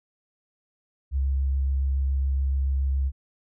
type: tone with vibrato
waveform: sine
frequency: 67.7 Hz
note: C#2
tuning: 40 cents flat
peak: -21 dBFS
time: 1.11-3.12 s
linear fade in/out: 50 ms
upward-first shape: square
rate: 7.1 Hz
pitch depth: 9 cents each way
effects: none